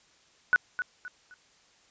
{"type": "tone with echo", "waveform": "sine", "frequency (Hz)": 1480, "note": "F#6", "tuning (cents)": 0, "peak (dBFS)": -17, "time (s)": [0.53, 0.56], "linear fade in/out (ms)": 0, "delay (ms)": 260, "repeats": 3, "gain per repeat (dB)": -10, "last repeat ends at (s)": 1.34, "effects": ["white hiss -62 dBFS RMS until 1.9 s", "resampled to 16000 Hz"]}